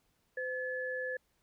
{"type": "tone pair together", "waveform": "sine", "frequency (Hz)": [510.8, 1718], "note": ["C5", "A6"], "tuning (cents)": [-42, -42], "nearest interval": "octave + major sixth", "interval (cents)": 2100, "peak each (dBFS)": [-37, -37], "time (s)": [0.37, 1.17], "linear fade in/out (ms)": 5, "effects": ["pink hiss -75 dBFS RMS until 1.42 s"]}